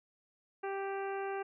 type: harmonic tone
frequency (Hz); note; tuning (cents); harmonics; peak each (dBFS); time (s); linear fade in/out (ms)
392; G4; 0; 1 / 2 / 3 / 4 / 5 / 6 / 7; -37 / -40 / -47 / -46 / -53 / -53 / -54; 0.63-1.43; 10
effects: none